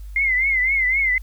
sine tone with vibrato, 2093 Hz, C7, in tune, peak -16 dBFS, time 0.16-1.18 s, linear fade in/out 2 ms, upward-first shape triangle, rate 3.9 Hz, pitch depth 110 cents each way, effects added 50 Hz sine -32 dBFS peak until 1.22 s + white hiss -57 dBFS RMS until 1.22 s

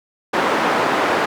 white band-pass noise, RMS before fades -18 dBFS, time 0.33-1.26 s, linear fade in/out 10 ms, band 250 to 1200 Hz, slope 12 dB/octave, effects none

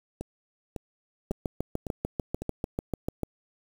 two click trains, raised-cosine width 2 ms, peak -21 / -15 dBFS, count 5 / 14, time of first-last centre 0.21-2.42 / 1.31-3.233 s, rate 1.81 / 6.76 Hz, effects 7-bit

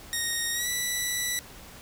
10% pulse tone with pitch glide, 1864.7 to 1966.5 Hz, A#6 to B6, 0 to -8 cents, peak -18 dBFS, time 0.13-1.39 s, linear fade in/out 0 ms, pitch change +92 cents, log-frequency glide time 0.53-0.68 s, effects pink hiss -47 dBFS RMS until 1.81 s

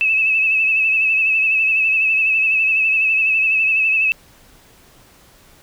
sine tone with vibrato, 2605 Hz, E7, 21 cents flat, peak -13 dBFS, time 0.01-4.12 s, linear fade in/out 0 ms, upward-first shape sine, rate 12 Hz, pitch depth 42 cents each way, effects pink hiss -49 dBFS RMS until 5.62 s

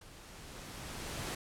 pink noise with level ramp, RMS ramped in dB -55 to -38 dBFS, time 0.01-1.35 s, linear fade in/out 5 ms, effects low-pass 11000 Hz 12 dB/octave

